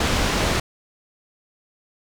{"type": "low-pass noise", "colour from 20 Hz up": "pink", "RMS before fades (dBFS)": -21, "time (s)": [0, 0.6], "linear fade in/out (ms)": 5, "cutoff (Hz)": 6100, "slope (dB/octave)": 12, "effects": []}